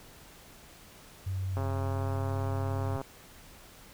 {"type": "tone with pitch glide", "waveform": "sine", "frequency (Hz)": [94.7, 97.7], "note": ["F#2", "G2"], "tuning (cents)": [41, -5], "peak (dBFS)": -30, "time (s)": [1.26, 2.97], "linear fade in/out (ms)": 10, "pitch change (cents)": 54, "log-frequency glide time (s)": [1.85, 2.21]}
{"type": "click train", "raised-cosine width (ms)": 1, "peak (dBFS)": -23, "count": 196, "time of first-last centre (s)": [1.57, 3.014], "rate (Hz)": 135}
{"effects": ["pink hiss -53 dBFS RMS until 3.93 s"]}